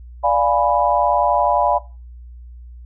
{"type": "chord", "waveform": "sine", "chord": "D diminished seventh", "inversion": "none", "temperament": "equal", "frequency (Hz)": [587.3, 698.5, 830.6, 987.8], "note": ["D5", "F5", "Ab5", "Cb6"], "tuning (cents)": [0, 0, 0, 0], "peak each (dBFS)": -19, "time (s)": [0.23, 1.79], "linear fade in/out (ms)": 20, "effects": ["noise-tail reverb RT60 0.3 s tail -17 dB re dry", "added 60 Hz sine -35 dBFS peak until 2.85 s"]}